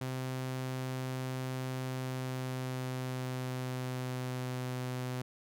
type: tone with pitch glide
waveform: sawtooth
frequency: 129.5 to 126.62 Hz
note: C3 to B2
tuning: -17 to +44 cents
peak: -31 dBFS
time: 0.01-5.22 s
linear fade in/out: 5 ms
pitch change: -39 cents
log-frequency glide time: 1.88-4.8 s
effects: none